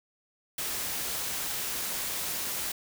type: noise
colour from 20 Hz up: white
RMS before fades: -33 dBFS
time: 0.58-2.72 s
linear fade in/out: 5 ms
effects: none